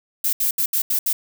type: noise bursts at uneven times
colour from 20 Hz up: violet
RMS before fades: -20 dBFS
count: 6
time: 0.24-0.33 / 0.4-0.51 / 0.58-0.66 / 0.73-0.82 / 0.9-0.99 / 1.06-1.13 s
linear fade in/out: 5 ms
effects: none